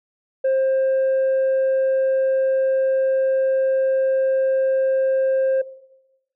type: tone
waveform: sine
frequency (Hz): 530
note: C5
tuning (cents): +22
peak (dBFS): -13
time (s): 0.44-5.62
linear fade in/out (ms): 10
effects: noise-tail reverb RT60 1.0 s tail -20 dB re dry + tanh soft clip ceiling -15 dBFS